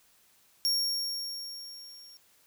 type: tone with level ramp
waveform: 40% pulse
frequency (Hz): 5540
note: F8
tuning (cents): -15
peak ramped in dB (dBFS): -23 to -49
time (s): 0.65-2.17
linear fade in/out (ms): 0
effects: white hiss -64 dBFS RMS until 2.46 s